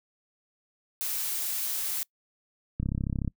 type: noise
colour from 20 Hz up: blue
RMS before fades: -31 dBFS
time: 1.01-2.03 s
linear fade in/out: 0 ms
type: click train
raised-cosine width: 5 ms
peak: -17 dBFS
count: 17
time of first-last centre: 2.8-3.278 s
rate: 33.5 Hz
effects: noise-tail reverb RT60 0.1 s tail -25 dB re dry